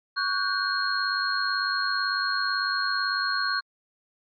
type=tone cluster; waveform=sine; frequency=1123 / 1473 / 1571 / 4253 Hz; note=C#6 / F#6 / G6 / C8; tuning=+22 / -8 / +3 / +27 cents; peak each=-29 dBFS; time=0.16-3.61 s; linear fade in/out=20 ms; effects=MP3 48 kbps